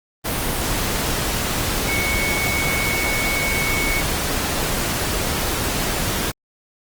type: tone in noise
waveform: sine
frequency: 2217 Hz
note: C#7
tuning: in tune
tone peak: -22 dBFS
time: 1.87-4.02 s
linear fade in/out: 20 ms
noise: pink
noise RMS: -22 dBFS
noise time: 0.24-6.32 s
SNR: -3 dB
effects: Opus 32 kbps